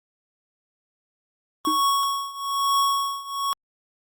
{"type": "tone with tremolo", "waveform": "square", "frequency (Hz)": 1108.7, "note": "C#6", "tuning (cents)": 0, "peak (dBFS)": -18, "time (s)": [1.65, 3.53], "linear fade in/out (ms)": 0, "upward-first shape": "triangle", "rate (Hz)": 1.1, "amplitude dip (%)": 90}
{"type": "tone with exponential decay", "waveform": "triangle", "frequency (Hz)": 311.1, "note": "D#4", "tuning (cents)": 0, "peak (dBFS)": -17, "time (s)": [1.67, 1.85], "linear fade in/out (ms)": 5, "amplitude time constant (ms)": 37}
{"effects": ["Opus 24 kbps"]}